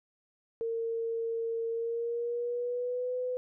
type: tone with pitch glide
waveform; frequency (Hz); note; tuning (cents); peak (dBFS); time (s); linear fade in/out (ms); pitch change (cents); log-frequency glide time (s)
sine; 457.5 to 501.8; A#4 to B4; -32 to +28; -30; 0.61-3.37; 0; +160; 1.7-3.15
effects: none